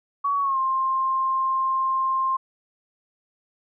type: tone with pitch glide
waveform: sine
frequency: 1126 to 1056.7 Hz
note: C#6 to C6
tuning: +27 to +17 cents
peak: -20 dBFS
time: 0.24-2.37 s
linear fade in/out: 10 ms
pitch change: -110 cents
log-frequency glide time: 0.41-0.58 s
effects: none